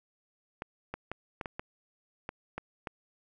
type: clicks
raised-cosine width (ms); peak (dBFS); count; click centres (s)
0.5; -21; 9; 0.621 / 0.94 / 1.116 / 1.412 / 1.458 / 1.595 / 2.291 / 2.58 / 2.872
effects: none